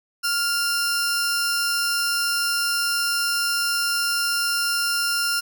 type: tone pair together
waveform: sawtooth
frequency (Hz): 1396.9 / 5292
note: F6 / E8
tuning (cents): 0 / +6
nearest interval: octave + major seventh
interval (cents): 2306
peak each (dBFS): -19 / -22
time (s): 0.23-5.41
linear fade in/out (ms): 20
effects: none